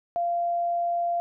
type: tone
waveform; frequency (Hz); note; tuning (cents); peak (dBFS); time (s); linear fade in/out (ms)
sine; 691; F5; -19; -23; 0.16-1.2; 0
effects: none

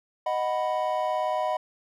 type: chord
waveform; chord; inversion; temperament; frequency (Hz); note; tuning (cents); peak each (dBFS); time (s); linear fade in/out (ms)
triangle; B major; first; equal; 622.3 / 740 / 987.8; D#5 / F#5 / B5; 0 / 0 / 0; -26 / -27 / -28; 0.26-1.57; 5
effects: none

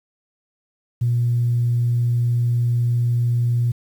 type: tone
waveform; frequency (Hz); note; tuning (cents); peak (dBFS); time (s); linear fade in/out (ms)
sine; 119.8; A#2; +48; -15; 1.01-3.72; 10
effects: tanh soft clip ceiling -11 dBFS + 8-bit

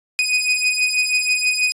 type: beating tone pair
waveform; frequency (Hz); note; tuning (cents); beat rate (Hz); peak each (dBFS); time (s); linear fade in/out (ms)
sawtooth; 2489 / 2495.2; D#7 / D#7; 0 / +4; 6.2; -17 / -15; 0.19-1.72; 0
effects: resampled to 22050 Hz

